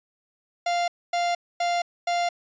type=tone bursts; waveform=45% pulse; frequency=697 Hz; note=F5; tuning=4 cents flat; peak=-22 dBFS; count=4; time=0.66-2.29 s; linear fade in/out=5 ms; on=220 ms; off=250 ms; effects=resampled to 16000 Hz